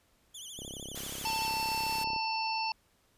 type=tone with vibrato; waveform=20% pulse; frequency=3228 Hz; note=G#7; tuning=50 cents flat; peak=-37 dBFS; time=0.34-1.48 s; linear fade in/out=10 ms; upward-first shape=triangle; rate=13 Hz; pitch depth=180 cents each way
type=click train; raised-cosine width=2 ms; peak=-31 dBFS; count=54; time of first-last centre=0.59-2.163 s; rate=33.7 Hz
type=noise; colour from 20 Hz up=white; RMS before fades=-41 dBFS; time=0.95-2.04 s; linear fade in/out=5 ms
type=harmonic tone; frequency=891 Hz; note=A5; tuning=22 cents sharp; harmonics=1 / 3 / 5 / 6; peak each=-32 / -37 / -39 / -40 dBFS; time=1.25-2.72 s; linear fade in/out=2 ms
effects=pink hiss -69 dBFS RMS until 3.17 s + resampled to 32000 Hz